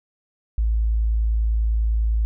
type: tone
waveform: sine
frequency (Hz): 55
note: A1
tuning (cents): 0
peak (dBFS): -17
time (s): 0.58-2.25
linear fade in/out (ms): 0
effects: none